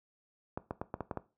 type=clicks; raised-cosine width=1 ms; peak=-21 dBFS; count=7; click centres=0.575 / 0.709 / 0.815 / 0.941 / 1.007 / 1.112 / 1.173 s; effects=noise-tail reverb RT60 0.3 s tail -17 dB re dry + high-pass 60 Hz 12 dB/octave